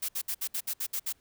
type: noise bursts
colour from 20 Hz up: blue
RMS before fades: -32 dBFS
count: 9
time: 0.02-1.127 s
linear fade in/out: 10 ms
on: 67 ms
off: 63 ms
effects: pink hiss -68 dBFS RMS until 1.2 s